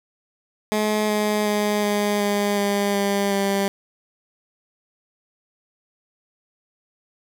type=tone with pitch steps; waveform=15% pulse; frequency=212.8 / 210.6 / 208.4 / 206.3 / 204.1 / 202 / 199.93 / 197.86 Hz; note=G#3 / G#3 / G#3 / G#3 / G#3 / G#3 / G3 / G3; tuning=+42 / +24 / +6 / -11 / -30 / -48 / +34 / +16 cents; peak=-13 dBFS; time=0.72-3.68 s; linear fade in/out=0 ms; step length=370 ms; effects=none